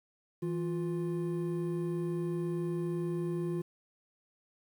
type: tone pair together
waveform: triangle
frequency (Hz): 164.81 / 351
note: E3 / F4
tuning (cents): 0 / +9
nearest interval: octave + minor second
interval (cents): 1309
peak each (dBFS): -32 / -32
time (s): 0.42-3.62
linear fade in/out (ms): 10
effects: 10-bit